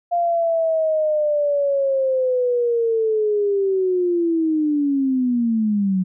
sine linear sweep, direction down, 698.5 to 181.9 Hz, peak -16 dBFS, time 0.11-6.04 s, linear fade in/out 20 ms, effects none

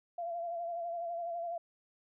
sine tone with vibrato, 684 Hz, F5, 36 cents flat, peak -35 dBFS, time 0.18-1.58 s, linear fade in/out 5 ms, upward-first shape sine, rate 12 Hz, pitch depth 41 cents each way, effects none

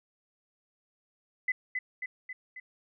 sine tone with echo, 2015 Hz, B6, 34 cents sharp, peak -25 dBFS, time 1.48-1.52 s, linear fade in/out 5 ms, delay 270 ms, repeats 4, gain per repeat -4 dB, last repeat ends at 2.6 s, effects none

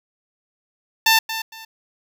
10% pulse tone with echo, 892 Hz, A5, 23 cents sharp, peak -4 dBFS, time 1.06-1.19 s, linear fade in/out 5 ms, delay 230 ms, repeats 2, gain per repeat -12 dB, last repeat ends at 1.65 s, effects none

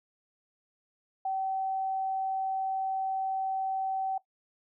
sine tone, 767 Hz, G5, 38 cents flat, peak -28 dBFS, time 1.25-4.18 s, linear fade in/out 5 ms, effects noise-tail reverb RT60 0.1 s tail -17 dB re dry

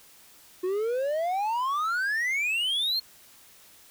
triangle exponential sweep, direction up, 356.4 to 4313 Hz, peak -23 dBFS, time 0.63-3 s, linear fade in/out 10 ms, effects white hiss -54 dBFS RMS until 3.9 s

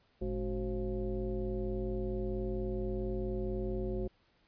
sine tone with frequency modulation, 209.3 Hz, G#3, 14 cents sharp, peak -32 dBFS, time 0.21-4.08 s, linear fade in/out 10 ms, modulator 161 Hz, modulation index 1.7, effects pink hiss -70 dBFS RMS until 4.47 s + resampled to 11025 Hz

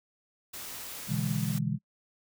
white noise, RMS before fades -41 dBFS, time 0.53-1.59 s, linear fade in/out 10 ms
sine chord, E dominant seventh, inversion second, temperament just, 123.61 / 148.33 / 164.81 / 206 Hz, B2 / D3 / E3 / G#3, +2 / +18 / 0 / -14 cents, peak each -33 dBFS, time 1.07-1.79 s, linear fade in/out 50 ms
effects noise-tail reverb RT60 0.1 s tail -26 dB re dry

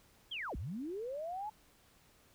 sine linear two-way sweep, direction down then up, 3363 to 46.25 to 871 Hz, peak -38 dBFS, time 0.31-1.5 s, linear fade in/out 10 ms, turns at 0.56 s, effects pink hiss -66 dBFS RMS until 2.34 s

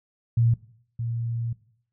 sine tone pair in turn, 116.54 / 116.54 Hz, A#2 / A#2, 0 / 0 cents, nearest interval unison, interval 0 cents, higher neither, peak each -17 / -26 dBFS, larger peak first, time 0.37-0.54 / 0.99-1.53 s, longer second, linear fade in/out 5 ms, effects noise-tail reverb RT60 0.6 s tail -18 dB re dry

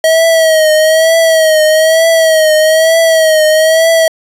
square tone with vibrato, 638 Hz, D#5, 43 cents sharp, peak -6 dBFS, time 0.04-4.08 s, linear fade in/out 2 ms, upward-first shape triangle, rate 1.1 Hz, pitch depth 62 cents each way, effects resampled to 32000 Hz + 7-bit

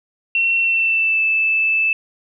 sine tone with pitch glide, 2716 to 2631 Hz, F7 to E7, -49 to -4 cents, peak -14 dBFS, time 0.35-1.93 s, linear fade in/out 2 ms, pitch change -55 cents, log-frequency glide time 0.59-1.22 s, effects none

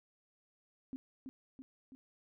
sine tone with echo, 262.7 Hz, C4, 7 cents sharp, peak -39 dBFS, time 0.93-0.96 s, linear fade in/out 0 ms, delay 330 ms, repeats 3, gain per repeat -4 dB, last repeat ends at 1.95 s, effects none

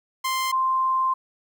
sawtooth / sine tone pair in turn, 1046.5 / 1046.5 Hz, C6 / C6, 0 / 0 cents, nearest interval unison, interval 0 cents, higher neither, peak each -19 / -19 dBFS, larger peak neither, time 0.24-0.52 / 0.52-1.14 s, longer second, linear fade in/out 10 ms, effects 10-bit

